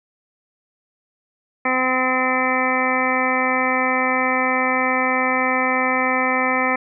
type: harmonic tone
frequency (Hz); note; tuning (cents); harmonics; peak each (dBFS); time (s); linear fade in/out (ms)
256.9; C4; -32; 1 / 2 / 3 / 4 / 5 / 7 / 8 / 9; -25 / -25 / -25 / -25 / -25 / -25 / -25 / -25; 1.65-6.76; 5
effects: none